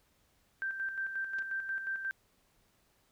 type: tone with tremolo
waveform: sine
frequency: 1568 Hz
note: G6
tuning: in tune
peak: -32 dBFS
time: 0.62-2.11 s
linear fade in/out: 0 ms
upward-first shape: square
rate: 5.6 Hz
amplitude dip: 50%
type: clicks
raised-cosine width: 0.2 ms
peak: -34 dBFS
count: 2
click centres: 1.386 / 1.391 s
effects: pink hiss -71 dBFS RMS until 3.11 s